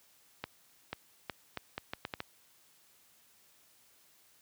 accelerating click train, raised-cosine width 0.3 ms, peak -20 dBFS, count 9, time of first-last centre 0.44-2.204 s, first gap 490 ms, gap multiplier 0.75, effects white hiss -65 dBFS RMS until 4.41 s + high-pass 60 Hz 12 dB/octave

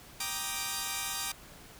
5% pulse chord, Eb major seventh, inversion first, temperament equal with one note detuned, 784 / 939.4 / 1174.7 / 1244.5 Hz, G5 / Bb5 / D6 / Eb6, 0 / +13 / 0 / 0 cents, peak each -27 dBFS, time 0.2-1.32 s, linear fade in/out 5 ms, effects pink hiss -52 dBFS RMS until 1.79 s

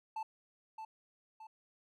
triangle tone with echo, 880 Hz, A5, in tune, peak -35 dBFS, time 0.16-0.23 s, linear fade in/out 5 ms, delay 620 ms, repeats 2, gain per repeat -6 dB, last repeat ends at 1.47 s, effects none

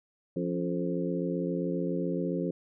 harmonic tone with a mistuned harmonic, 87.31 Hz, F2, in tune, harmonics 2 / 3 / 4 / 5 / 6, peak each -32 / -34 / -35 / -36 / -37 dBFS, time 0.36-2.51 s, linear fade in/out 5 ms, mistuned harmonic 3, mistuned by +76 cents, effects none

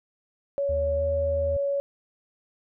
sine tone, 561 Hz, C#5, 21 cents sharp, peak -23 dBFS, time 0.58-1.8 s, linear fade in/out 0 ms
triangle tone with pitch glide, 76.3 to 79.77 Hz, D#2 to D#2, -33 to +44 cents, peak -27 dBFS, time 0.69-1.57 s, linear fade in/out 5 ms, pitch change +77 cents, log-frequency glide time 0.97-1.02 s
effects none

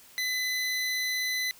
25% pulse tone, 2011 Hz, B6, 31 cents sharp, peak -24 dBFS, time 0.18-1.51 s, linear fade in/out 0 ms, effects white hiss -54 dBFS RMS until 1.59 s

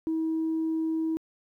sine tone, 321.3 Hz, E4, 44 cents flat, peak -24 dBFS, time 0.07-1.17 s, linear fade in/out 0 ms, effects tanh soft clip ceiling -22 dBFS + 11-bit

